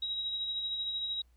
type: tone with tremolo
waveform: sine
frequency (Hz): 3832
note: A#7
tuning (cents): +47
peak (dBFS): -31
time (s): 0.02-1.22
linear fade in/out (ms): 5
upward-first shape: sine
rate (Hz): 13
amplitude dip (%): 35
effects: added 60 Hz sine -61 dBFS peak until 1.36 s + pink hiss -75 dBFS RMS until 1.36 s